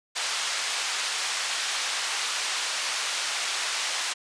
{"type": "band-pass noise", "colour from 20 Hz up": "white", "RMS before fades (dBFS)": -29, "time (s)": [0.15, 4.14], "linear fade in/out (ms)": 20, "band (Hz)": [880, 5700], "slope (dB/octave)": 12, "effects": ["resampled to 22050 Hz"]}